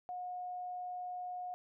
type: tone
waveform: sine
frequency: 723 Hz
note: F#5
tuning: 40 cents flat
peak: -39 dBFS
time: 0.09-1.54 s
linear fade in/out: 0 ms
effects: none